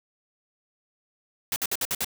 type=noise bursts; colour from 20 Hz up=white; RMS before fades=-27 dBFS; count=6; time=1.52-2.046 s; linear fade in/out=2 ms; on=41 ms; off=56 ms; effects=none